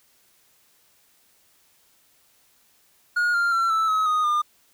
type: tone with pitch steps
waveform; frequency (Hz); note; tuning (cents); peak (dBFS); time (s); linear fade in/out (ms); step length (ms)
triangle; 1436 / 1395.1 / 1355.4 / 1316.8 / 1279.3 / 1242.9 / 1207.5; F6 / F6 / E6 / E6 / D#6 / D#6 / D6; +48 / -2 / +48 / -2 / +48 / -2 / +48; -17; 3.16-4.42; 10; 180
effects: white hiss -61 dBFS RMS until 4.73 s